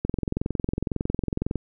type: click train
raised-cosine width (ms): 3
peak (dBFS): -12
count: 34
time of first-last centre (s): 0.05-1.557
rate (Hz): 21.9
effects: none